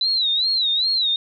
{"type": "tone with vibrato", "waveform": "sine", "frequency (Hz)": 3951, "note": "B7", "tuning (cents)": 0, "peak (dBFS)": -17, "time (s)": [0.01, 1.16], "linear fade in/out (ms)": 2, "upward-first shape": "sine", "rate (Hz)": 2.5, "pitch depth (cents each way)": 140, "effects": []}